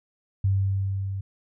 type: tone with level ramp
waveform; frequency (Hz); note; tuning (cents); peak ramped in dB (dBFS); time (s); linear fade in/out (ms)
sine; 97.3; G2; -12; -18 to -28; 0.44-1.21; 5
effects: none